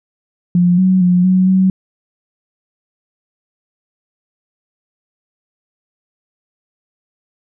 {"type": "tone with pitch steps", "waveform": "sine", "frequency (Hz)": [176.6, 186.6, 178.9, 185.7, 188.3], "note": ["F3", "F#3", "F3", "F#3", "F#3"], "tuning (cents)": [20, 15, 42, 7, 31], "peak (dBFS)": -8, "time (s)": [0.55, 1.7], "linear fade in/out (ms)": 2, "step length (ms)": 230, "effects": []}